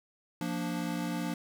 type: chord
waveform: square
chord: Bb major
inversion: second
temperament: equal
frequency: 174.61 / 233.1 / 293.7 Hz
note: F3 / Bb3 / D4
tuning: 0 / 0 / 0 cents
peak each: -36 / -38 / -37 dBFS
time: 0.41-1.34 s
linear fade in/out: 2 ms
effects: none